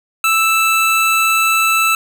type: tone pair together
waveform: square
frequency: 1318.5 / 2642 Hz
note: E6 / E7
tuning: 0 / +3 cents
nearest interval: octave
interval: 1203 cents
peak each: -15 dBFS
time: 0.24-1.95 s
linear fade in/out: 2 ms
effects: none